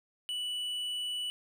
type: tone with tanh clipping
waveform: triangle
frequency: 2960 Hz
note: F#7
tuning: in tune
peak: -34 dBFS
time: 0.29-1.3 s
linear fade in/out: 0 ms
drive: 10 dB
effects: none